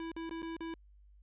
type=tone with dropouts; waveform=square; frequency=329.1 Hz; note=E4; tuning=3 cents flat; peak=-39 dBFS; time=0-0.74 s; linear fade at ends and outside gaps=1 ms; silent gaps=0.117-0.164 / 0.294-0.31 / 0.42-0.428 / 0.566-0.606 s; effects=added 50 Hz sine -57 dBFS peak until 1.22 s + resampled to 8000 Hz